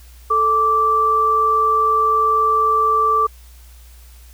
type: tone pair together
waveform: sine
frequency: 439.4 / 1168 Hz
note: A4 / D6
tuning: -2 / -10 cents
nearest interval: octave + perfect fourth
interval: 1692 cents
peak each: -22 / -13 dBFS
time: 0.3-3.27 s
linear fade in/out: 10 ms
effects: added 60 Hz sine -40 dBFS peak until 4.33 s + white hiss -50 dBFS RMS until 4.33 s